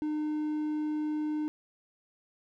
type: tone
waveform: triangle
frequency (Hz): 303.9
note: D#4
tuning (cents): -41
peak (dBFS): -27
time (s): 0.02-1.48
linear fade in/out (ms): 0
effects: none